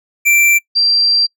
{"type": "tone pair in turn", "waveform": ["square", "sine"], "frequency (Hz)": [2349, 4718], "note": ["D7", "D8"], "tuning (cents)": [0, 7], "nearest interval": "octave", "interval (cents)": 1207, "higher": "second", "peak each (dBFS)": -9, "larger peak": "neither", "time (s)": [[0.25, 0.59], [0.75, 1.27]], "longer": "second", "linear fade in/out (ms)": 20, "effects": ["noise-tail reverb RT60 0.1 s tail -24 dB re dry"]}